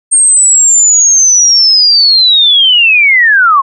sine linear sweep, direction down, 8630 to 1046.5 Hz, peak -3 dBFS, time 0.11-3.62 s, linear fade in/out 20 ms, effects none

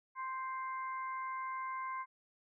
harmonic tone, 523.3 Hz, C5, in tune, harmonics 2 / 3 / 4, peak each -38 / -50 / -48 dBFS, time 0.15-2.06 s, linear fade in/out 50 ms, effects none

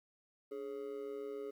triangle tone with amplitude modulation, 418.9 Hz, G#4, 15 cents sharp, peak -35 dBFS, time 0.51-1.51 s, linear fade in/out 10 ms, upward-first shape sine, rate 127 Hz, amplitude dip 80%, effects 12-bit

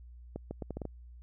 accelerating click train, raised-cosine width 2 ms, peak -24 dBFS, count 7, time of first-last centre 0.36-0.853 s, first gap 150 ms, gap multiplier 0.75, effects added 60 Hz sine -48 dBFS peak until 1.22 s

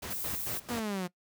pink noise with tremolo, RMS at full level -39 dBFS, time 0.02-0.8 s, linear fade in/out 10 ms, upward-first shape square, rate 4.5 Hz, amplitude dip 80%
violet noise, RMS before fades -36 dBFS, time 0.1-0.6 s, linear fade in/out 10 ms
sawtooth exponential sweep, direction down, 246.9 to 174.8 Hz, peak -28 dBFS, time 0.69-1.08 s, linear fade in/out 20 ms
effects noise-tail reverb RT60 0.1 s tail -21 dB re dry + high-pass 60 Hz 12 dB/octave

